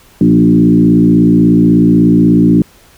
sine tone with frequency modulation, 237.9 Hz, A#3, 35 cents sharp, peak -4 dBFS, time 0.21-2.62 s, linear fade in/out 2 ms, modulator 56.4 Hz, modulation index 1.6, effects pink hiss -44 dBFS RMS until 2.97 s

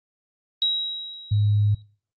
sine tone with exponential decay, 3845 Hz, B7, 47 cents flat, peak -17 dBFS, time 0.62-1.82 s, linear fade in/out 1 ms, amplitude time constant 260 ms
sine tone, 103.83 Hz, G#2, in tune, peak -17 dBFS, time 1.31-1.75 s, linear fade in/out 10 ms
effects noise-tail reverb RT60 0.4 s tail -22 dB re dry + Opus 32 kbps

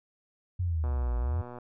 sine linear two-way sweep, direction down then up, 92.5 to 55 to 92.5 Hz, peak -26 dBFS, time 0.59-1.42 s, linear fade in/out 10 ms, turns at 1.18 s
click train, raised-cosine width 1 ms, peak -29 dBFS, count 92, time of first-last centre 0.84-1.586 s, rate 122 Hz
effects none

